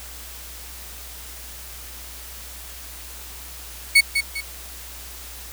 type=tone with echo; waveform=35% pulse; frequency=2218 Hz; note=C#7; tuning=in tune; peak=-8 dBFS; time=3.95-4.01 s; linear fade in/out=10 ms; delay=200 ms; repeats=2; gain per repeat=-8 dB; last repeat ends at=4.41 s; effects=added 60 Hz sine -41 dBFS peak until 5.52 s + white hiss -39 dBFS RMS until 5.52 s